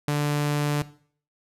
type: tone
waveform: sawtooth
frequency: 146.83 Hz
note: D3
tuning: in tune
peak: -18 dBFS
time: 0.08-0.82 s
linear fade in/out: 2 ms
effects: noise-tail reverb RT60 0.5 s tail -17 dB re dry + resampled to 32000 Hz